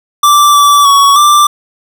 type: tone with pitch steps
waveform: square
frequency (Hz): 1171 / 1158 / 1121 / 1179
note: D6 / D6 / C#6 / D6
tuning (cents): -5 / -25 / +19 / +6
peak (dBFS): -4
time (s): 0.23-1.47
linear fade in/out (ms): 5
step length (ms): 310
effects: none